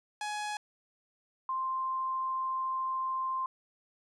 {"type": "tone pair in turn", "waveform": ["sawtooth", "sine"], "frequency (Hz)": [839, 1047.7], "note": ["G#5", "C6"], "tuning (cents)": [17, 2], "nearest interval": "major third", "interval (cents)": 385, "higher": "second", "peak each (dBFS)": [-30, -30], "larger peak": "neither", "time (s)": [[0.21, 0.57], [1.49, 3.46]], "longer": "second", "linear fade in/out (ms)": 2, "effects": ["resampled to 22050 Hz"]}